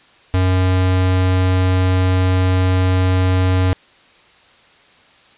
square tone, 92.5 Hz, F#2, in tune, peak -13 dBFS, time 0.34-3.73 s, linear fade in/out 0 ms, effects white hiss -49 dBFS RMS until 5.37 s + resampled to 8000 Hz

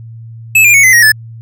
square tone with pitch steps, 2604 / 2402 / 2215 / 2043 / 1884.3 / 1738 Hz, E7 / D7 / C#7 / C7 / A#6 / A6, -22 / +38 / -2 / -42 / +18 / -22 cents, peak -4 dBFS, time 0.55-1.12 s, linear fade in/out 5 ms, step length 95 ms, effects added 114 Hz sine -27 dBFS peak until 1.41 s

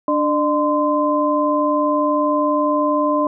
sine tone cluster, 294.6 / 603 / 1033 Hz, D4 / D5 / C6, +6 / +46 / -22 cents, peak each -19 dBFS, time 0.08-3.27 s, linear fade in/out 2 ms, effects none

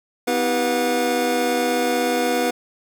square tone cluster, 251.9 / 322.5 / 390.7 / 488.5 / 719 Hz, B3 / E4 / G4 / B4 / F#5, +34 / -38 / -6 / -19 / -50 cents, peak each -26 / -28 / -30 / -23 / -25 dBFS, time 0.27-2.51 s, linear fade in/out 10 ms, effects none

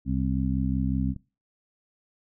harmonic tone, 65.41 Hz, C2, in tune, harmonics 1 / 2 / 3 / 4, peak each -29 / -29 / -29 / -29 dBFS, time 0.05-1.15 s, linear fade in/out 50 ms
click, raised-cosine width 5 ms, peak -26 dBFS, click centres 1.163 s
effects noise-tail reverb RT60 0.3 s tail -22 dB re dry

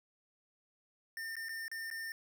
square tone with dropouts, 1808 Hz, A6, 47 cents sharp, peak -40 dBFS, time 1.17-2.12 s, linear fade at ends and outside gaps 1 ms, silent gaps 1.355-1.366 / 1.486-1.492 / 1.681-1.715 / 1.902-1.912 s, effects none

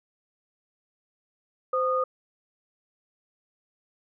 sine tone pair together, 517 / 1229.6 Hz, C5 / D#6, -21 / -21 cents, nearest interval octave + minor third, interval 1500 cents, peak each -25 dBFS, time 1.73-2.04 s, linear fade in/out 5 ms, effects none

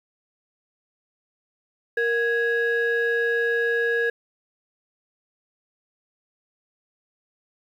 sine tone pair together, 466.8 / 1660 Hz, A#4 / G#6, +2 / -1 cents, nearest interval octave + minor seventh, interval 2197 cents, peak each -21 dBFS, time 1.97-4.1 s, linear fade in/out 5 ms, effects tanh soft clip ceiling -16 dBFS + 9-bit

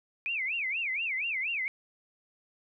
sine tone with vibrato, 2376 Hz, D7, 20 cents sharp, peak -29 dBFS, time 0.26-1.68 s, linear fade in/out 0 ms, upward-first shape sine, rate 4.2 Hz, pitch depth 280 cents each way, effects none

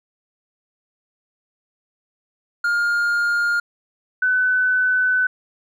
triangle / sine tone pair in turn, 1413 / 1505 Hz, F6 / F#6, +20 / +29 cents, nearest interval minor second, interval 109 cents, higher second, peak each -15 / -15 dBFS, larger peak neither, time 2.64-3.6 / 4.22-5.27 s, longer second, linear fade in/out 5 ms, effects none

